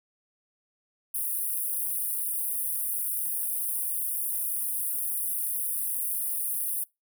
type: high-pass noise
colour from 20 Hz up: pink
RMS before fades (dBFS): -30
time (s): 1.14-6.84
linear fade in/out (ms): 5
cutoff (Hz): 9300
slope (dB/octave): 96
effects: noise-tail reverb RT60 0.2 s tail -23 dB re dry